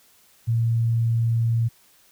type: tone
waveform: sine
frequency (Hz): 115.4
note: A#2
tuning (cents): -17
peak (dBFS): -18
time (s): 0.47-1.69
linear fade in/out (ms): 20
effects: white hiss -57 dBFS RMS until 2.11 s